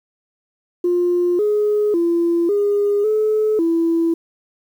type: tone with pitch steps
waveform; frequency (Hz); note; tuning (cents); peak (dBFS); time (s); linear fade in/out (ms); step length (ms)
sine; 352.8 / 419.2 / 340.3 / 408.4 / 430.4 / 332.3; F4 / G#4 / F4 / G#4 / A4 / E4; +18 / +16 / -45 / -29 / -38 / +14; -13; 0.84-4.14; 5; 550
effects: tanh soft clip ceiling -10 dBFS + 8-bit